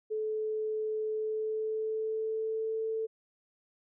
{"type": "tone with pitch glide", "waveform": "sine", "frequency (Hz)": [433, 443.4], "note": ["A4", "A4"], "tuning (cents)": [-28, 13], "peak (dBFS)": -30, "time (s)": [0.1, 3.07], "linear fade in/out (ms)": 20, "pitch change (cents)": 41, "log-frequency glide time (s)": [1.11, 2.83], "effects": []}